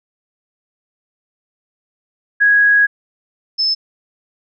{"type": "tone pair in turn", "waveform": "sine", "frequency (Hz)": [1658, 5243], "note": ["G#6", "E8"], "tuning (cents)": [-3, -10], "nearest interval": "octave + minor sixth", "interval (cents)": 1993, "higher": "second", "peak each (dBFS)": [-8, -13], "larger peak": "first", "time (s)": [[2.4, 2.87], [3.58, 3.75]], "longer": "first", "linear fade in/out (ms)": 20, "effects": []}